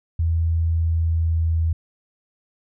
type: tone with pitch glide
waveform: sine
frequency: 82.41 to 81.75 Hz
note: E2 to E2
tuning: 0 to -14 cents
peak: -17 dBFS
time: 0.19-1.73 s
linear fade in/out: 5 ms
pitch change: -14 cents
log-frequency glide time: 0.66-1.6 s
effects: none